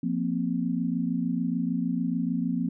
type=chord; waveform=sine; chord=F suspended fourth; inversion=none; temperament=equal with one note detuned; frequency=174.61 / 233.1 / 259.8 Hz; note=F3 / Bb3 / C4; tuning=0 / 0 / -12 cents; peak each=-29 dBFS; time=0.03-2.69 s; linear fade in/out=5 ms; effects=none